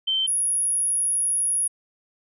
sine tone pair in turn, 3105 / 10444 Hz, G7 / E9, -17 / -17 cents, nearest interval octave + major sixth, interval 2100 cents, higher second, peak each -20 dBFS, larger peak neither, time 0.07-0.27 / 0.27-1.68 s, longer second, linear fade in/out 10 ms, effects none

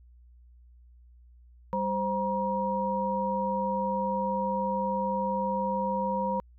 sine tone cluster, 196.7 / 523 / 950 Hz, G3 / C5 / A#5, +6 / -1 / +33 cents, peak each -32 / -31 / -29 dBFS, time 1.73-6.4 s, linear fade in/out 0 ms, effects added 60 Hz sine -52 dBFS peak until 6.58 s

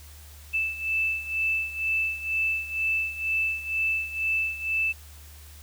sine beating tone pair, 2637 / 2639.1 Hz, E7 / E7, 0 / +1 cents, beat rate 2.1 Hz, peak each -26 / -30 dBFS, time 0.53-4.93 s, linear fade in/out 20 ms, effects added 74 Hz sine -45 dBFS peak until 5.62 s + white hiss -51 dBFS RMS until 5.62 s

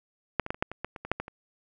clicks, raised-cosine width 0.5 ms, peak -8 / -20 / -13 / -28 / -10 / -22 / -17 / -24 / -22 / -9 / -17 / -26 dBFS, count 12, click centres 0.397 / 0.464 / 0.505 / 0.545 / 0.625 / 0.716 / 0.846 / 0.962 / 1.05 / 1.116 / 1.2 / 1.281 s, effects none

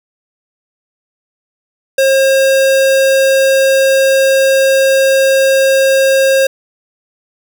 square tone, 537 Hz, C5, 45 cents sharp, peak -8 dBFS, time 1.98-6.47 s, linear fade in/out 5 ms, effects none

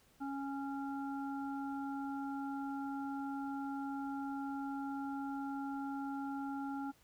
harmonic tone, 276.1 Hz, C#4, 7 cents flat, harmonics 1 / 3 / 5, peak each -39 / -44 / -49 dBFS, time 0.2-6.92 s, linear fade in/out 20 ms, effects pink hiss -68 dBFS RMS until 7.03 s

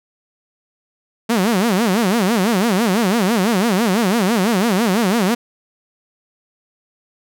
sawtooth tone with vibrato, 208.4 Hz, G#3, 6 cents sharp, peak -10 dBFS, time 1.29-5.35 s, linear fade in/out 10 ms, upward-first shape sine, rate 6 Hz, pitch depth 250 cents each way, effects none

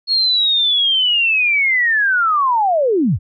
sine linear sweep, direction down, 4331 to 61.74 Hz, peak -12 dBFS, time 0.07-3.19 s, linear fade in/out 50 ms, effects none

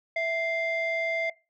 sine tone pair together, 659.3 / 2093 Hz, E5 / C7, 0 / 0 cents, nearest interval octave + minor sixth, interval 2000 cents, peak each -26 dBFS, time 0.16-1.3 s, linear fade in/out 5 ms, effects noise-tail reverb RT60 0.3 s tail -23 dB re dry + tanh soft clip ceiling -22 dBFS

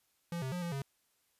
square tone with pitch steps, 171.1 / 131.2 / 178.1 / 171.6 / 137.6 Hz, F3 / C3 / F3 / F3 / C#3, -35 / +5 / +34 / -30 / -12 cents, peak -36 dBFS, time 0.32-0.82 s, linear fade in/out 2 ms, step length 100 ms, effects white hiss -75 dBFS RMS until 1.39 s + resampled to 32000 Hz

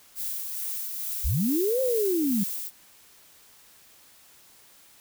violet noise with tremolo, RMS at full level -31 dBFS, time 0.15-2.71 s, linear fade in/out 50 ms, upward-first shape triangle, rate 2.3 Hz, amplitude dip 35%
sine linear two-way sweep, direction up then down, 40.59 to 534 to 185.6 Hz, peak -22 dBFS, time 1.24-2.44 s, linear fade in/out 10 ms, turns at 1.81 s
effects white hiss -55 dBFS RMS until 5 s

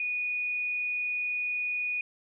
sine tone, 2466 Hz, D#7, 16 cents flat, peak -28 dBFS, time 0-2.01 s, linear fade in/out 2 ms, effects none

